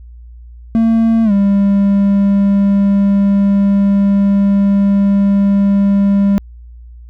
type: tone with pitch glide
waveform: triangle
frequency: 226.3 to 199.29 Hz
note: A3 to G3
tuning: +49 to +29 cents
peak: -6 dBFS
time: 0.75-6.38 s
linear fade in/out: 0 ms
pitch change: -220 cents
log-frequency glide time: 1.24-1.32 s
effects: added 59 Hz sine -32 dBFS peak until 7.09 s